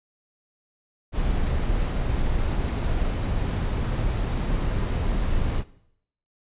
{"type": "noise", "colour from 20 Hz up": "brown", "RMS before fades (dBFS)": -24, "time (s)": [1.12, 5.64], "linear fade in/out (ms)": 50, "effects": ["noise-tail reverb RT60 0.7 s tail -18 dB re dry", "resampled to 8000 Hz"]}